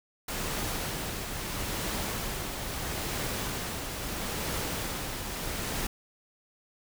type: noise with tremolo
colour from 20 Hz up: pink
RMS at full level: -32 dBFS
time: 0.28-5.87 s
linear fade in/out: 5 ms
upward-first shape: triangle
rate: 0.76 Hz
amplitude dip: 40%
effects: none